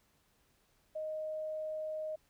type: tone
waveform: sine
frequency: 622.3 Hz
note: D#5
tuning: in tune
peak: -36 dBFS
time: 0.95-2.16 s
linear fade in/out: 10 ms
effects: pink hiss -72 dBFS RMS until 2.29 s